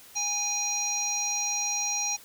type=harmonic tone; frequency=820 Hz; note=G#5; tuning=22 cents flat; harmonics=1 / 3 / 5 / 7 / 8; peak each=-36 / -36 / -36 / -28 / -36 dBFS; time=0.15-2.17 s; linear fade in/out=20 ms; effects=white hiss -51 dBFS RMS until 2.24 s